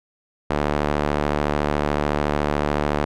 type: tone with band-pass filter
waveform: sawtooth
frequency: 73.8 Hz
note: D2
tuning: 9 cents sharp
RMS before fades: -22 dBFS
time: 0.5-3.05 s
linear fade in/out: 5 ms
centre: 740 Hz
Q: 0.59
effects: none